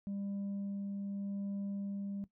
sine tone with tremolo, 199.3 Hz, G3, 29 cents sharp, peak -33 dBFS, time 0.07-2.24 s, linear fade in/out 0 ms, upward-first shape sine, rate 0.85 Hz, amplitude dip 25%, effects noise-tail reverb RT60 0.1 s tail -17 dB re dry + tanh soft clip ceiling -35 dBFS

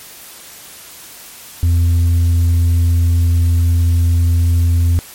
sine tone with tanh clipping, 85.3 Hz, F2, 40 cents flat, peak -10 dBFS, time 1.63-4.99 s, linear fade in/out 0 ms, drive 3 dB, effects white hiss -36 dBFS RMS until 5.14 s + MP3 64 kbps

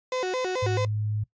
35% pulse tone with vibrato, 433.9 Hz, A4, 24 cents flat, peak -24 dBFS, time 0.12-0.85 s, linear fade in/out 2 ms, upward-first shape square, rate 4.6 Hz, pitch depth 280 cents each way
sine tone, 106 Hz, G#2, 36 cents sharp, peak -25 dBFS, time 0.62-1.24 s, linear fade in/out 10 ms
effects noise-tail reverb RT60 0.1 s tail -19 dB re dry + resampled to 16000 Hz

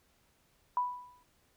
sine tone with exponential decay, 987.8 Hz, B5, in tune, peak -25 dBFS, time 0.77-1.23 s, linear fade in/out 1 ms, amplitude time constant 100 ms, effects pink hiss -70 dBFS RMS until 1.56 s

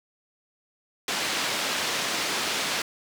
white band-pass noise, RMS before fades -28 dBFS, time 1.08-2.82 s, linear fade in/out 2 ms, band 180 to 4700 Hz, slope 12 dB/octave, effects none

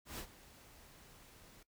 pink noise with ADSR envelope, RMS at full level -43 dBFS, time 0.05-1.63 s, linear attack 130 ms, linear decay 81 ms, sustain -17 dB, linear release 4 ms, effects noise-tail reverb RT60 0.1 s tail -18 dB re dry

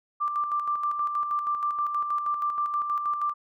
sine tone with tremolo, 1180 Hz, D6, 8 cents sharp, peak -23 dBFS, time 0.2-3.34 s, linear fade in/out 20 ms, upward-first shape square, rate 6.3 Hz, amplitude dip 45%, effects none

